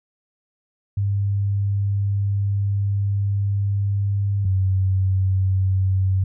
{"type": "tone pair in turn", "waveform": "sine", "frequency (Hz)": [100, 94.97], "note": ["G2", "F#2"], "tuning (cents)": [35, 46], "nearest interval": "minor second", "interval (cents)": 89, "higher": "first", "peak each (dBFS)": [-18, -16], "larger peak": "second", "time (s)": [[0.97, 4.45], [4.45, 6.24]], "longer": "first", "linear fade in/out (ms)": 5, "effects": []}